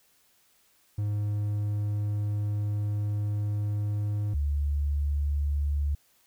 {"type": "tone pair in turn", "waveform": ["triangle", "sine"], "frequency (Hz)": [103.83, 72.2], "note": ["G#2", "D2"], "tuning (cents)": [0, -29], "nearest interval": "tritone", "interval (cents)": 629, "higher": "first", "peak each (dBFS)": -24, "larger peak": "neither", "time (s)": [[0.98, 4.34], [4.34, 5.95]], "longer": "first", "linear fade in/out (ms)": 5, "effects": ["white hiss -65 dBFS RMS until 6.26 s"]}